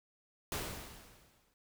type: noise with exponential decay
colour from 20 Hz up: pink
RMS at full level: -36 dBFS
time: 0.52-1.54 s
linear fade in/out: 1 ms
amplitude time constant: 220 ms
effects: none